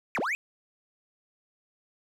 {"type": "linear two-way sweep", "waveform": "triangle", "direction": "down then up", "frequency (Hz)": [2595, 164.81, 2595], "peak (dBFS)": -25, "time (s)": [0.15, 0.35], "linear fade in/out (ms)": 0, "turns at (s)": 0.19, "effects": []}